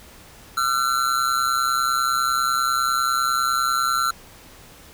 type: tone with amplitude modulation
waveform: square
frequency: 1355 Hz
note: E6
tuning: 47 cents sharp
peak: -16 dBFS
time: 0.57-4.11 s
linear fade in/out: 5 ms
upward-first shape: sine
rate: 130 Hz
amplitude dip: 80%
effects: pink hiss -46 dBFS RMS until 4.93 s

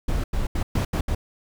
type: noise bursts at uneven times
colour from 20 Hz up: brown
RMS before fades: -23 dBFS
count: 6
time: 0.08-0.24 / 0.33-0.47 / 0.55-0.63 / 0.75-0.85 / 0.93-1.01 / 1.08-1.15 s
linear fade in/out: 5 ms
effects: none

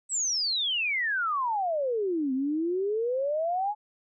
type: exponential two-way sweep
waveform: sine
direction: down then up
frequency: 8090 to 255.5 to 856 Hz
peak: -25 dBFS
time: 0.09-3.75 s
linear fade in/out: 50 ms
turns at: 2.33 s
effects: none

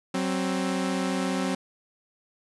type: tone pair together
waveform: sawtooth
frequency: 188 / 264.3 Hz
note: F#3 / C4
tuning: +28 / +18 cents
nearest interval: tritone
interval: 590 cents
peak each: -24 dBFS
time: 0.14-1.55 s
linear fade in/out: 5 ms
effects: resampled to 24000 Hz

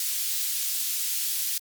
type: high-pass noise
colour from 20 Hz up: white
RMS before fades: -28 dBFS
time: 0-1.58 s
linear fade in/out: 2 ms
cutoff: 3400 Hz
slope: 12 dB/octave
effects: Opus 48 kbps

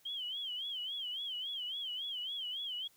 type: tone with vibrato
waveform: sine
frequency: 3142 Hz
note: G7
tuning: 3 cents sharp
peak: -37 dBFS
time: 0.05-2.88 s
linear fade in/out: 10 ms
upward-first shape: sine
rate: 3.6 Hz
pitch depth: 130 cents each way
effects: white hiss -67 dBFS RMS until 2.96 s

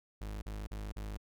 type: tone bursts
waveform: 40% pulse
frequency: 51.91 Hz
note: G#1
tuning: in tune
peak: -38 dBFS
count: 4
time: 0.21-1.173 s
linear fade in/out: 5 ms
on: 210 ms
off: 41 ms
effects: none

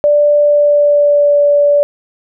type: tone with pitch glide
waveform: sine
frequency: 587.3 to 578.9 Hz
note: D5 to D5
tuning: 0 to -25 cents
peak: -6 dBFS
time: 0.04-1.83 s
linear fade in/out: 0 ms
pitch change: -25 cents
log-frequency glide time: 0.37-1.4 s
effects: none

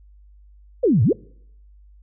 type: exponential two-way sweep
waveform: sine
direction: down then up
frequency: 559 to 98 to 559 Hz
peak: -13 dBFS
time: 0.83-1.13 s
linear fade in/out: 10 ms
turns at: 1.03 s
effects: noise-tail reverb RT60 0.7 s tail -25 dB re dry + added 50 Hz sine -46 dBFS peak until 2.02 s

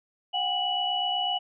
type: tone cluster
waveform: sine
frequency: 731 / 799 / 2945 Hz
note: F#5 / G5 / F#7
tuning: -21 / +33 / -9 cents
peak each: -30 / -32 / -27 dBFS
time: 0.33-1.39 s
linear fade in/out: 20 ms
effects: none

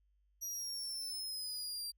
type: exponential sweep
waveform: sawtooth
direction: down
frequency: 5790 to 4699 Hz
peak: -37 dBFS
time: 0.41-1.92 s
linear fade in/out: 20 ms
effects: added 50 Hz sine -70 dBFS peak until 1.97 s

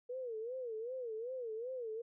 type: tone with vibrato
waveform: sine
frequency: 476.3 Hz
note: A#4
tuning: 37 cents sharp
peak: -39 dBFS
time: 0.09-2.02 s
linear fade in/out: 10 ms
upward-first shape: sine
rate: 2.6 Hz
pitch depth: 160 cents each way
effects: none

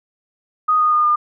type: tone with pitch steps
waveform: sine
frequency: 1244.5 / 1232.3 / 1220.3 / 1208.4 Hz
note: D#6 / D#6 / D#6 / D6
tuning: 0 / -17 / -34 / +49 cents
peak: -12 dBFS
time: 0.68-1.16 s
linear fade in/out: 10 ms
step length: 120 ms
effects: none

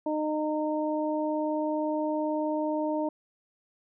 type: harmonic tone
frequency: 306.3 Hz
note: D#4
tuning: 27 cents flat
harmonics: 1 / 2 / 3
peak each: -29 / -30 / -34 dBFS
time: 0.06-3.09 s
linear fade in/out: 5 ms
effects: none

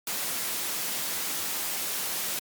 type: noise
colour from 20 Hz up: white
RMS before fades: -31 dBFS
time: 0.07-2.39 s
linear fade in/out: 2 ms
effects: high-pass 150 Hz 12 dB/octave + Opus 48 kbps

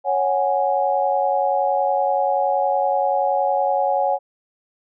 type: chord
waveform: sine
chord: C# suspended fourth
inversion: none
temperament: equal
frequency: 554.4 / 740 / 830.6 Hz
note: C#5 / F#5 / G#5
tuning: 0 / 0 / 0 cents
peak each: -21 dBFS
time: 0.04-4.19 s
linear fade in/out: 50 ms
effects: none

